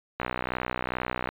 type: click train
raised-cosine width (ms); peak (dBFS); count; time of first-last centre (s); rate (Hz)
0.5; -13; 69; 0.2-1.29; 62.4
effects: resampled to 8000 Hz